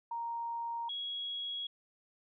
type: tone pair in turn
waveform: sine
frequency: 932.3 / 3322 Hz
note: A#5 / G#7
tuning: 0 / 0 cents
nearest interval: octave + minor seventh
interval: 2200 cents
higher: second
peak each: -35 / -36 dBFS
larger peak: first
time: 0.11-0.89 / 0.89-1.67 s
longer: neither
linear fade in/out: 5 ms
effects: none